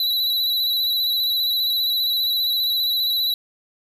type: tone with vibrato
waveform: square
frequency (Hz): 3951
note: B7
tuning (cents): 0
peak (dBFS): -19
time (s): 0-3.34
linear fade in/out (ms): 2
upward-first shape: square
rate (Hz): 15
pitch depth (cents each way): 26
effects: none